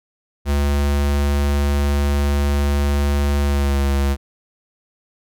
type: tone with pitch glide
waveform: square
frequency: 71.4 to 69.41 Hz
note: D2 to C#2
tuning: -48 to +3 cents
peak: -16 dBFS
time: 0.45-4.17 s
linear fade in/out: 50 ms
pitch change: -49 cents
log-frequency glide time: 3.42-3.82 s
effects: none